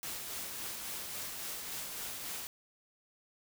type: noise with tremolo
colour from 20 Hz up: white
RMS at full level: -40 dBFS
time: 0.03-2.47 s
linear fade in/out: 0 ms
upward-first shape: sine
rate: 3.6 Hz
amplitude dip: 30%
effects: none

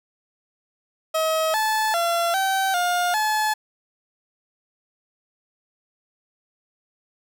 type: tone with pitch steps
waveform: 30% pulse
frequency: 637 / 869 / 682 / 771 / 710 / 859 Hz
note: D#5 / A5 / F5 / G5 / F5 / A5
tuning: +41 / -22 / -41 / -29 / +28 / -42 cents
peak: -17 dBFS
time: 1.14-3.54 s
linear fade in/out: 10 ms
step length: 400 ms
effects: none

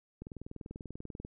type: click train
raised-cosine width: 3 ms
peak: -30 dBFS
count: 22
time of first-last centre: 0.22-1.249 s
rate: 20.4 Hz
effects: none

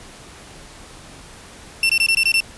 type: tone bursts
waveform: 35% pulse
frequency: 2700 Hz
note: E7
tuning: 41 cents sharp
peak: -12 dBFS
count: 7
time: 1.83-2.404 s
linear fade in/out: 2 ms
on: 64 ms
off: 21 ms
effects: pink hiss -41 dBFS RMS until 2.57 s + resampled to 24000 Hz

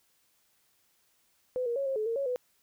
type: tone with pitch steps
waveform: sine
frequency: 505 / 472.6 / 552 / 536 / 430.4 / 459.1 / 554 / 498.1 Hz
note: B4 / A#4 / C#5 / C5 / A4 / A#4 / C#5 / B4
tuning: +39 / +24 / -7 / +42 / -38 / -26 / -1 / +15 cents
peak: -28 dBFS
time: 1.56-2.36 s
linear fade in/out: 0 ms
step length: 100 ms
effects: white hiss -70 dBFS RMS until 2.62 s

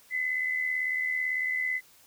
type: tone pair together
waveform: sine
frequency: 2015 / 2093 Hz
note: B6 / C7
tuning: +34 / 0 cents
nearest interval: minor second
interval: 66 cents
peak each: -27 / -36 dBFS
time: 0.1-1.81 s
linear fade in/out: 50 ms
effects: white hiss -58 dBFS RMS until 2.06 s

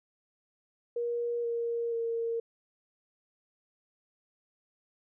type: tone with pitch steps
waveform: sine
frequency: 474.6 / 467.8 / 461.1 Hz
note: A#4 / A#4 / A#4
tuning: +31 / +6 / -19 cents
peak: -29 dBFS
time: 0.96-2.4 s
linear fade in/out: 5 ms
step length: 480 ms
effects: none

